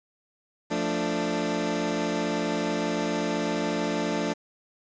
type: chord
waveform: 20% pulse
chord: D minor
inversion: first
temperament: equal with one note detuned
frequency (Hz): 174.61 / 221.8 / 293.7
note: F3 / A3 / D4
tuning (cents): 0 / +14 / 0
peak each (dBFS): -27 / -25 / -24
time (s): 0.7-4.34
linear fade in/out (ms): 20
effects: resampled to 16000 Hz + 8-bit